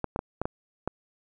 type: clicks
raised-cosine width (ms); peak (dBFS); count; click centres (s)
1; -14; 6; 0.043 / 0.161 / 0.191 / 0.416 / 0.455 / 0.876
effects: none